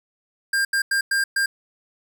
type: tone bursts at uneven times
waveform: square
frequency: 1600 Hz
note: G6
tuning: 35 cents sharp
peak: -19 dBFS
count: 5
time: 0.53-0.65 / 0.73-0.82 / 0.91-1.01 / 1.11-1.24 / 1.36-1.46 s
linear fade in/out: 5 ms
effects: none